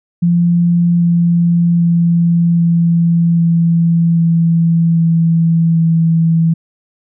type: tone with pitch steps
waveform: sine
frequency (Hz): 172.4 / 171.21 / 170.03 / 168.85 / 167.69 / 166.53 / 165.38 / 164.23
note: F3 / F3 / F3 / E3 / E3 / E3 / E3 / E3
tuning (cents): -22 / -34 / -46 / +42 / +30 / +18 / +6 / -6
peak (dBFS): -8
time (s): 0.22-6.54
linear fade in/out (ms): 10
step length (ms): 790
effects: none